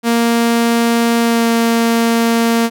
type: tone with pitch glide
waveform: sawtooth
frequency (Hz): 233.1 to 230.8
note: A#3 to A#3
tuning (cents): 0 to -17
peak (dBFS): -7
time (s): 0.03-2.7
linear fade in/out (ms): 50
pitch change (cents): -17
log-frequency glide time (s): 1.19-1.48
effects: none